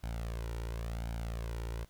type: tone with flanger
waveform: sawtooth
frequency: 57 Hz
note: A#1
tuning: 38 cents flat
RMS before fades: -38 dBFS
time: 0.03-1.85 s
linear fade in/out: 10 ms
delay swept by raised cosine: 1.3 to 2.15 ms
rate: 0.93 Hz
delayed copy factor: +0.65
effects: pink hiss -66 dBFS RMS until 1.89 s